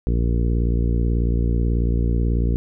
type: harmonic tone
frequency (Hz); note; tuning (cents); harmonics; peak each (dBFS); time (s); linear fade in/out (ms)
58.27; A#1; 0; 1 / 2 / 3 / 4 / 5 / 6 / 7 / 8; -18 / -24 / -28 / -30 / -32 / -34 / -35 / -36; 0.07-2.56; 0
effects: none